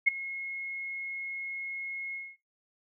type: tone with ADSR envelope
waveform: sine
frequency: 2165 Hz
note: C#7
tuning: 41 cents flat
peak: -16 dBFS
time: 0.06-2.37 s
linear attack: 20 ms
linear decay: 10 ms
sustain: -18 dB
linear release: 230 ms
effects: noise-tail reverb RT60 0.2 s tail -18 dB re dry